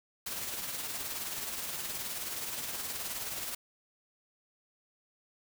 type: noise with tremolo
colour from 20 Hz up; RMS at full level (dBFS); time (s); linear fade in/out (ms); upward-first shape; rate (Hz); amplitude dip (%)
white; -36; 0.26-3.55; 5; triangle; 19; 45
effects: none